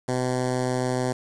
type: tone with notch filter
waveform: 10% pulse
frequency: 126.8 Hz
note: B2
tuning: 46 cents sharp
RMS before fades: -25 dBFS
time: 0.08-1.13 s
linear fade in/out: 10 ms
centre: 2700 Hz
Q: 0.8
effects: resampled to 22050 Hz + 7-bit